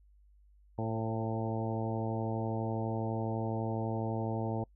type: harmonic tone with a mistuned harmonic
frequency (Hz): 112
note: A2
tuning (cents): +31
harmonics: 1 / 2 / 3 / 4 / 5 / 6 / 7 / 8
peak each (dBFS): -35 / -38 / -40 / -41 / -42 / -43 / -43 / -44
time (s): 0.78-4.64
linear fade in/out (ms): 5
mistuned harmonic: 5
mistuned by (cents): -24
effects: noise-tail reverb RT60 0.1 s tail -26 dB re dry + added 50 Hz sine -59 dBFS peak until 4.75 s